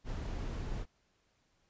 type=noise; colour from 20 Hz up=brown; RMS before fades=-38 dBFS; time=0.04-0.86 s; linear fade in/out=50 ms; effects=pink hiss -74 dBFS RMS until 1.69 s + resampled to 16000 Hz